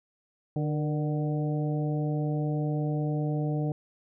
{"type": "harmonic tone with a mistuned harmonic", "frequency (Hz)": 149.7, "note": "D3", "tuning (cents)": 33, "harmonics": [1, 2, 3, 4, 5], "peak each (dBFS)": [-27, -33, -37, -39, -41], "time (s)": [0.56, 3.72], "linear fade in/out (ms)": 2, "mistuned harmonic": 3, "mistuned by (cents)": 56, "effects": []}